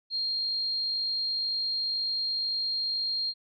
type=tone; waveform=sine; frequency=4217 Hz; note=C8; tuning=13 cents sharp; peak=-27 dBFS; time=0.1-3.34 s; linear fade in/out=50 ms; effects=none